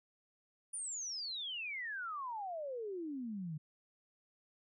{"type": "exponential sweep", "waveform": "sine", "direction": "down", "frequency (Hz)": [9720, 146.83], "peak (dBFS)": -39, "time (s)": [0.73, 3.58], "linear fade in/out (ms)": 10, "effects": []}